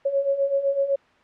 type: beating tone pair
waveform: sine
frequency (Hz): 548 / 555.9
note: C#5 / C#5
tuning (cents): -20 / +5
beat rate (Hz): 7.9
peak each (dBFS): -26 / -21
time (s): 0.05-0.96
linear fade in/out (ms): 10
effects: white hiss -56 dBFS RMS until 1.23 s + low-pass 2000 Hz 12 dB/octave